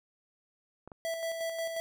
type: clicks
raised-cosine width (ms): 1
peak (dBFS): -32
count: 2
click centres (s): 0.876 / 0.918
type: tone with tremolo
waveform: square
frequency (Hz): 659.3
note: E5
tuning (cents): 0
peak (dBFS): -32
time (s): 1.05-1.8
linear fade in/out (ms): 0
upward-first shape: square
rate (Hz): 5.6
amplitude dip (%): 40
effects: none